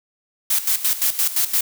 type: noise with tremolo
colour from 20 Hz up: blue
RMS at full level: -18 dBFS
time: 0.5-1.61 s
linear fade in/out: 5 ms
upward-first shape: square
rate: 5.8 Hz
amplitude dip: 75%
effects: none